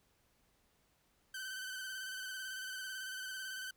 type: tone with vibrato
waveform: sawtooth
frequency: 1530 Hz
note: G6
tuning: 42 cents flat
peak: -38 dBFS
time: 1.34-3.71 s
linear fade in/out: 5 ms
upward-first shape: square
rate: 18 Hz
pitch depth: 32 cents each way
effects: pink hiss -74 dBFS RMS until 3.76 s